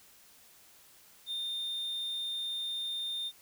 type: tone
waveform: triangle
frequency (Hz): 3628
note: A#7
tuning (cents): -48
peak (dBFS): -32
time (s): 1.26-3.32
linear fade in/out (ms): 50
effects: white hiss -59 dBFS RMS until 3.41 s